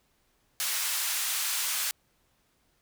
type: band-pass noise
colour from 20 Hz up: white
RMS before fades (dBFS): -30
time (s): 0.6-1.91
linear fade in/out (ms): 0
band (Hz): 1200 to 14000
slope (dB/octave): 12
effects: pink hiss -70 dBFS RMS until 2.81 s